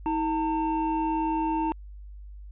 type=tone pair together; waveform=triangle; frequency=319.4 / 900 Hz; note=D#4 / A5; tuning=+45 / +39 cents; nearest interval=octave + tritone; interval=1794 cents; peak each=-25 dBFS; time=0.06-1.72 s; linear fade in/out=0 ms; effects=added 50 Hz sine -40 dBFS peak until 2.51 s + resampled to 8000 Hz